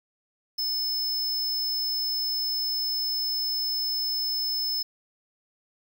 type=tone; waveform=square; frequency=5230 Hz; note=E8; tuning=15 cents flat; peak=-26 dBFS; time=0.58-4.83 s; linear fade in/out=10 ms; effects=9-bit